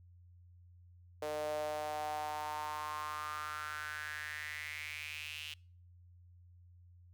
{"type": "tone with high-pass filter sweep", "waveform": "sawtooth", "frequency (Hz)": 151.4, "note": "D#3", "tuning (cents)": -47, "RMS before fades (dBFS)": -41, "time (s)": [1.22, 5.54], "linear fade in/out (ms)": 5, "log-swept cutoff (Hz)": [530, 2900], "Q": 5.7, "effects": ["noise-tail reverb RT60 0.5 s tail -26 dB re dry", "added 88 Hz sine -57 dBFS peak until 7.13 s"]}